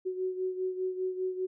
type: beating tone pair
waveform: sine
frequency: 370.7 / 375.7 Hz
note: F#4 / F#4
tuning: +3 / +26 cents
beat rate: 5 Hz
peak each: -31 / -37 dBFS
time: 0.05-1.47 s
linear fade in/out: 20 ms
effects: none